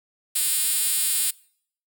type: tone with high-pass filter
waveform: 5% pulse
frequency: 305.9 Hz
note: D#4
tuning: 29 cents flat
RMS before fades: -23 dBFS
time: 0.35-1.31 s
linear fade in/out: 10 ms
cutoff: 8700 Hz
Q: 0.7
effects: noise-tail reverb RT60 0.6 s tail -24 dB re dry